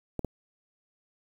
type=clicks; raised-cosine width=2 ms; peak=-17 dBFS; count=2; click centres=0.193 / 0.247 s; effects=8-bit